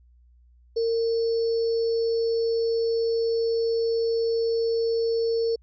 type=tone with sample-and-hold; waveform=sine; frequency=457.9 Hz; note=A#4; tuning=31 cents flat; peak=-21 dBFS; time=0.76-5.56 s; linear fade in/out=10 ms; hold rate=4900 Hz; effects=added 60 Hz sine -53 dBFS peak until 5.62 s + resampled to 16000 Hz